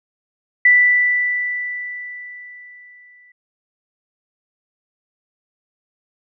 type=tone with exponential decay; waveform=sine; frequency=1975.5 Hz; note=B6; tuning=in tune; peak=-7 dBFS; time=0.65-3.32 s; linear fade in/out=5 ms; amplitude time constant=580 ms; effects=none